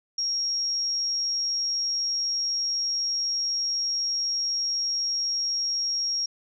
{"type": "tone", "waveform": "sine", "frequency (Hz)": 5588, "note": "F8", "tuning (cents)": 0, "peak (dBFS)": -24, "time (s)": [0.18, 6.26], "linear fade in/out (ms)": 5, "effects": []}